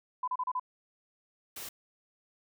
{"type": "tone bursts", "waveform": "sine", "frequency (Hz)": 1005, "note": "B5", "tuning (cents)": 30, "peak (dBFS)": -29, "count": 5, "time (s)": [0.23, 0.597], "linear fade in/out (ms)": 5, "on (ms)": 47, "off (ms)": 33}
{"type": "noise", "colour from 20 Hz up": "white", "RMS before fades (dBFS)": -42, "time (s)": [1.56, 1.69], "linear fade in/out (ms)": 5}
{"effects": []}